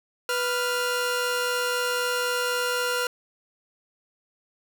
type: tone pair together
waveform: sawtooth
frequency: 493.6 / 1396.9 Hz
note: B4 / F6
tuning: -1 / 0 cents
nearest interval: octave + tritone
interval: 1801 cents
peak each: -23 dBFS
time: 0.29-3.07 s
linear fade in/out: 2 ms
effects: none